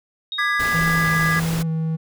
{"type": "tone with exponential decay", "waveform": "sine", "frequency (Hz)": 3742, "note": "A#7", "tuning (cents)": 6, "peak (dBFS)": -24, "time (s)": [0.32, 1.2], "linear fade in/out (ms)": 1, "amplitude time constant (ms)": 190}
{"type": "chord", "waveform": "triangle", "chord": "G# diminished", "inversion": "second", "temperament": "just", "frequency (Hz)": [1196.1, 1661.2, 1993.5], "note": ["D6", "G#6", "B6"], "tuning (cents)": [31, 0, 16], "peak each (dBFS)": [-22, -19, -23], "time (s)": [0.38, 1.4], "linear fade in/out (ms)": 10}
{"type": "noise", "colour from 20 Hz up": "pink", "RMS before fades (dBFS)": -29, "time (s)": [0.59, 1.63], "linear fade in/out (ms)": 10}
{"type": "tone with vibrato", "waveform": "triangle", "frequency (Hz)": 162.2, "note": "E3", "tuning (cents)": -28, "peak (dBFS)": -18, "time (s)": [0.73, 1.97], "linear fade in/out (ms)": 20, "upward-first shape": "square", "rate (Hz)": 1.6, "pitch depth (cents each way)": 17}
{"effects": []}